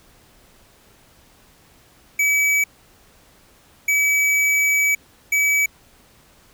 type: tone bursts at uneven times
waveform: square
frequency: 2286 Hz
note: D7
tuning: 47 cents flat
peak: -16 dBFS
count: 3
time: 2.19-2.64 / 3.88-4.95 / 5.32-5.66 s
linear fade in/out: 5 ms
effects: pink hiss -53 dBFS RMS until 6.53 s